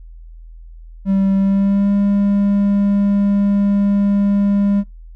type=tone with pitch glide; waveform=triangle; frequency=194.4 to 201.1 Hz; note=G3 to G3; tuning=-14 to +44 cents; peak=-10 dBFS; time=1.05-4.84 s; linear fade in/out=50 ms; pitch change=+58 cents; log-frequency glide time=1.36-1.92 s; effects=noise-tail reverb RT60 0.2 s tail -25 dB re dry + added 41 Hz sine -34 dBFS peak until 5.15 s